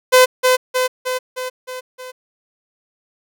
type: tone with echo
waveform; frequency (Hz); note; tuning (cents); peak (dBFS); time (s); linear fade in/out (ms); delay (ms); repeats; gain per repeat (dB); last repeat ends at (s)
sawtooth; 509; C5; -48; -3; 0.12-0.26; 20; 310; 6; -4; 2.12
effects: none